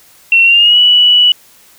sine tone with pitch glide, 2719 to 2948 Hz, F7 to F#7, -47 to -7 cents, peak -4 dBFS, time 0.32-1.32 s, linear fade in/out 2 ms, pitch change +140 cents, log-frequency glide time 0.44-0.79 s, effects white hiss -44 dBFS RMS until 1.78 s

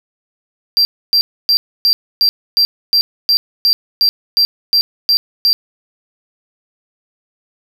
triangle tone bursts, 4724 Hz, D8, 9 cents sharp, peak -7 dBFS, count 14, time 0.77-5.53 s, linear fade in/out 0 ms, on 80 ms, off 280 ms, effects none

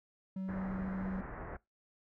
triangle tone, 189.7 Hz, F#3, 43 cents sharp, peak -34 dBFS, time 0.36-1.21 s, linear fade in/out 5 ms
pink low-pass noise, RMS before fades -44 dBFS, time 0.48-1.57 s, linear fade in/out 10 ms, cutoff 1900 Hz, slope 48 dB/octave
effects noise-tail reverb RT60 0.2 s tail -22 dB re dry

